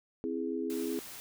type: chord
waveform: sine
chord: C augmented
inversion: none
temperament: equal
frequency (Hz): 261.6 / 329.6 / 415.3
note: C4 / E4 / G#4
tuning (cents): 0 / 0 / 0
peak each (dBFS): -36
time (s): 0.24-0.99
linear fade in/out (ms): 0
type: noise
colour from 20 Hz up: white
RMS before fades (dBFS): -46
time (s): 0.7-1.2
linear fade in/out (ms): 0
effects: none